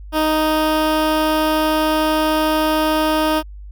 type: tone with notch filter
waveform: 15% pulse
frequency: 311.1 Hz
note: D#4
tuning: in tune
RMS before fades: -17 dBFS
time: 0.12-3.43 s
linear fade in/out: 50 ms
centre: 7200 Hz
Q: 1.4
effects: added 50 Hz sine -32 dBFS peak until 3.71 s